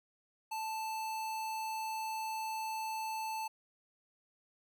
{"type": "tone", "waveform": "square", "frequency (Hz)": 880, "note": "A5", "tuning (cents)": 0, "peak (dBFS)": -37, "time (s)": [0.51, 3.48], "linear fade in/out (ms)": 10, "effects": []}